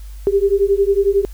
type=beating tone pair; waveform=sine; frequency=392 / 403 Hz; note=G4 / G4; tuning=0 / +48 cents; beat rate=11 Hz; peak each=-15 dBFS; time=0.27-1.25 s; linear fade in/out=0 ms; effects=added 50 Hz sine -30 dBFS peak until 1.33 s + white hiss -49 dBFS RMS until 1.33 s